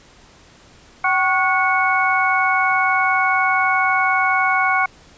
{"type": "tone cluster", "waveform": "sine", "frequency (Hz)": [761, 1104, 1455, 2214], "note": ["F#5", "C#6", "F#6", "C#7"], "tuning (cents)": [48, -7, -29, -3], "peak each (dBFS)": -20, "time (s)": [1.04, 4.86], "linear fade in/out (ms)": 5, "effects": ["pink hiss -48 dBFS RMS until 5.17 s", "resampled to 16000 Hz"]}